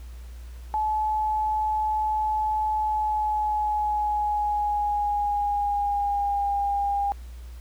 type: tone with pitch glide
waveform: sine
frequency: 859 to 806.1 Hz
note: A5 to G5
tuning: -42 to +48 cents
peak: -22 dBFS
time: 0.74-7.12 s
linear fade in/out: 0 ms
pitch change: -110 cents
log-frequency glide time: 2.72-6.5 s
effects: added 60 Hz sine -37 dBFS peak until 7.6 s + pink hiss -55 dBFS RMS until 7.6 s